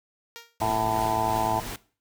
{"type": "tone with exponential decay", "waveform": "5% pulse", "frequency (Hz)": 466.2, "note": "A#4", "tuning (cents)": 0, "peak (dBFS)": -25, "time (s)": [0.36, 0.58], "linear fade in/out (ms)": 0, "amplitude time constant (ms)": 46}
{"type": "noise with tremolo", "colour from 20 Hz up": "pink", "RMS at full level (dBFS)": -35, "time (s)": [0.6, 1.76], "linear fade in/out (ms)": 2, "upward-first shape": "sine", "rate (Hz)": 2.9, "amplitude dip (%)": 30}
{"type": "harmonic tone", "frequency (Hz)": 110.4, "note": "A2", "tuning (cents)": 6, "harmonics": [1, 2, 3, 4, 6, 7, 8, 9], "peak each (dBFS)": [-35, -38, -35, -37, -28, -29, -27, -32], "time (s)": [0.61, 1.6], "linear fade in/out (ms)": 5}
{"effects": ["noise-tail reverb RT60 0.4 s tail -19 dB re dry"]}